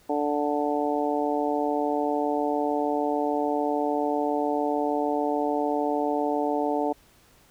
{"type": "harmonic tone", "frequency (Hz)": 146.83, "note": "D3", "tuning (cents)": 0, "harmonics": [2, 3, 4, 5, 6], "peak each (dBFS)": [-28, -29, -30, -29, -31], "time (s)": [0.09, 6.93], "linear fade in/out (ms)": 10, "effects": ["pink hiss -58 dBFS RMS until 7.5 s"]}